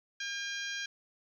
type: harmonic tone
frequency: 806 Hz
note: G5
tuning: 48 cents sharp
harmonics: 2 / 3 / 4 / 5 / 6 / 7 / 8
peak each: -38 / -44 / -42 / -46 / -48 / -46 / -49 dBFS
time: 0.2-0.86 s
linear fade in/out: 5 ms
effects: 11-bit